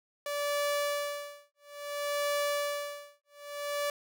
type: tone with tremolo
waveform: sawtooth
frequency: 579 Hz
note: D5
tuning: 25 cents flat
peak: -24 dBFS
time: 0.26-3.9 s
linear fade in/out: 2 ms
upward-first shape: sine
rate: 0.59 Hz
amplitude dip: 100%
effects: none